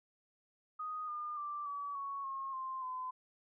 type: tone with pitch steps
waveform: sine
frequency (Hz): 1244.5 / 1209.8 / 1176 / 1143.2 / 1111.3 / 1080.3 / 1050.1 / 1020.8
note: D#6 / D#6 / D6 / D6 / C#6 / C#6 / C6 / C6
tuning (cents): 0 / -49 / +2 / -47 / +4 / -45 / +6 / -43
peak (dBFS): -38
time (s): 0.79-3.11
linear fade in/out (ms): 10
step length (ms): 290
effects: none